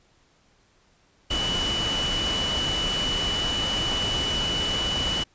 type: tone in noise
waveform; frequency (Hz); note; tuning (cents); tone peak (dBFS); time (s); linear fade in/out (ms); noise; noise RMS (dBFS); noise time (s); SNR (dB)
sine; 2960; F#7; 0; -25; 1.3-5.24; 10; pink; -29; 1.3-5.24; +1
effects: pink hiss -62 dBFS RMS until 5.34 s + resampled to 16000 Hz